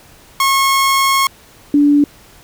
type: tone pair in turn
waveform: sawtooth / sine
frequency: 1088 / 289.8 Hz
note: C#6 / D4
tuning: -33 / -23 cents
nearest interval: octave + major seventh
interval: 2290 cents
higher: first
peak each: -7 dBFS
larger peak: neither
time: 0.4-1.27 / 1.74-2.04 s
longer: first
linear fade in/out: 2 ms
effects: pink hiss -44 dBFS RMS until 2.43 s